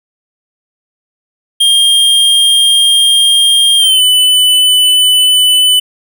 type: tone with pitch glide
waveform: square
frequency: 3214 to 2999 Hz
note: G7 to F#7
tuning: +43 to +23 cents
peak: -6 dBFS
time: 1.6-5.8 s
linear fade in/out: 10 ms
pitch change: -120 cents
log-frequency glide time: 3.77-4.02 s
effects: none